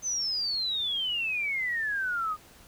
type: exponential sweep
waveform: sine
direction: down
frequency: 6272 to 1216 Hz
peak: -27 dBFS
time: 0.02-2.37 s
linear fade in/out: 50 ms
effects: pink hiss -54 dBFS RMS until 2.67 s